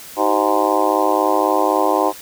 harmonic tone with a mistuned harmonic, 103.83 Hz, G#2, in tune, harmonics 3 / 4 / 5 / 6 / 7 / 8 / 9 / 10, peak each -22 / -22 / -22 / -22 / -22 / -22 / -22 / -22 dBFS, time 0.16-2.13 s, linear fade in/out 50 ms, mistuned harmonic 4, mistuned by -130 cents, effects white hiss -37 dBFS RMS until 2.21 s

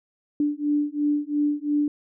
sine beating tone pair, 292.4 / 295.3 Hz, D4 / D4, -7 / +10 cents, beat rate 2.9 Hz, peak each -24 dBFS, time 0.4-1.88 s, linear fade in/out 2 ms, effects none

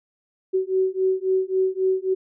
sine beating tone pair, 375.4 / 379.1 Hz, F#4 / F#4, +25 / +42 cents, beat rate 3.7 Hz, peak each -22 dBFS, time 0.53-2.15 s, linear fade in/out 20 ms, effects none

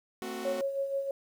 sawtooth chord, F# diminished, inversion first, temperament equal with one note detuned, 224.2 / 261.6 / 370 Hz, A3 / C4 / F#4, +33 / 0 / 0 cents, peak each -37 / -38 / -34 dBFS, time 0.22-0.61 s, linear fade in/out 0 ms
sine tone with tremolo, 550 Hz, C#5, 14 cents flat, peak -27 dBFS, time 0.45-1.11 s, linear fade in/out 2 ms, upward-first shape sine, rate 6.3 Hz, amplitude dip 55%
effects 10-bit

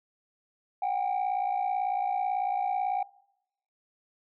sine tone pair together, 740 / 798.1 Hz, F#5 / G5, 0 / +31 cents, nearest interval minor second, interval 131 cents, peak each -27 dBFS, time 0.82-3.03 s, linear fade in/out 5 ms, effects noise-tail reverb RT60 0.8 s tail -23 dB re dry + tanh soft clip ceiling -23 dBFS

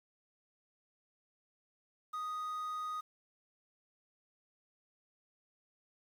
triangle tone with quantisation, 1244.5 Hz, D#6, in tune, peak -35 dBFS, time 2.13-3.01 s, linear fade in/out 10 ms, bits 10, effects none

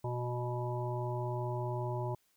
harmonic tone, 122.5 Hz, B2, 14 cents flat, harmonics 1 / 3 / 5 / 7 / 8, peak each -35 / -40 / -42 / -43 / -44 dBFS, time 0.04-2.15 s, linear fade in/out 5 ms, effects white hiss -73 dBFS RMS until 2.36 s

